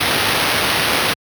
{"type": "noise with sample-and-hold", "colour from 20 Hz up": "white", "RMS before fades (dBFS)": -17, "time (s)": [0, 1.14], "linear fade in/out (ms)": 10, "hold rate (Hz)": 7350, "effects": ["high-pass 80 Hz 12 dB/octave"]}